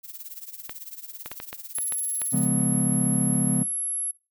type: noise with tremolo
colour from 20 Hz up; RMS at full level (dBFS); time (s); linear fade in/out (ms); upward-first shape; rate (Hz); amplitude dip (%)
violet; -36; 0.03-2.48; 20; triangle; 18; 90
type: clicks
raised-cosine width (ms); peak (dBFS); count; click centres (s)
0.3; -19; 8; 0.695 / 1.26 / 1.316 / 1.401 / 1.529 / 1.785 / 1.923 / 2.217
type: tone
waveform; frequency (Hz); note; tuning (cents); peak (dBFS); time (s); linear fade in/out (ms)
sine; 11175; F9; 0; -25; 1.75-4.11; 2
type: chord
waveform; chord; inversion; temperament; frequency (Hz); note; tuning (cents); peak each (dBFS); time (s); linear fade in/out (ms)
triangle; C# dominant seventh; none; just; 138.59 / 173.24 / 207.9 / 249.5; C#3 / E#3 / G#3 / B3; 0 / -14 / +2 / +18; -25; 2.32-3.64; 20
effects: noise-tail reverb RT60 0.3 s tail -21 dB re dry